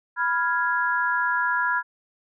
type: chord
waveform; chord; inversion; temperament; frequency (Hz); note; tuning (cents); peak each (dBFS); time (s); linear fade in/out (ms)
sine; F diminished; second; equal; 987.8 / 1396.9 / 1661.2; Cb6 / F6 / Ab6; 0 / 0 / 0; -25; 0.16-1.83; 50
effects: none